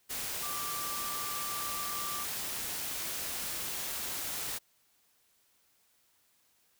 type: tone in noise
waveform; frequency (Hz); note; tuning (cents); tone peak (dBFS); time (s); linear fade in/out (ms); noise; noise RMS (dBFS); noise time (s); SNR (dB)
sine; 1175; D6; +1; -39; 0.42-2.25; 20; white; -37; 0.09-4.59; -5
effects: white hiss -70 dBFS RMS until 6.79 s